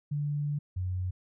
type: tone pair in turn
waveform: sine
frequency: 146.2 / 91.65 Hz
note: D3 / F#2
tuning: -7 / -16 cents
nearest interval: minor sixth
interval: 809 cents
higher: first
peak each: -28 / -29 dBFS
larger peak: first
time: 0.11-0.59 / 0.76-1.11 s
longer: first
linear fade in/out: 10 ms
effects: none